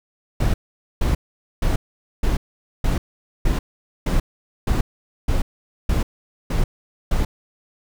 brown noise bursts, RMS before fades -18 dBFS, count 12, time 0.4-7.25 s, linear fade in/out 5 ms, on 140 ms, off 470 ms, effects none

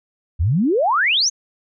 sine exponential sweep, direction up, 71.5 to 6645 Hz, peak -14 dBFS, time 0.39-1.3 s, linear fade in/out 20 ms, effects none

